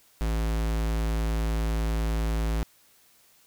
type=tone; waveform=square; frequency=55 Hz; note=A1; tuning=in tune; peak=-25 dBFS; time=0.21-2.63 s; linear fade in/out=0 ms; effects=white hiss -60 dBFS RMS until 3.46 s